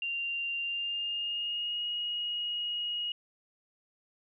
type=tone with pitch glide; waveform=sine; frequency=2779 to 2885 Hz; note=F7 to F#7; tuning=-9 to -44 cents; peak=-31 dBFS; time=0.02-3.12 s; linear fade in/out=2 ms; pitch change=+65 cents; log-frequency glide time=0.59-1.85 s; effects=none